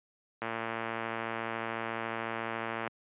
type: click train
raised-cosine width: 0.5 ms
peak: -19 dBFS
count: 281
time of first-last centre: 0.42-2.876 s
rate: 114 Hz
effects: high-pass 150 Hz 12 dB/octave + resampled to 8000 Hz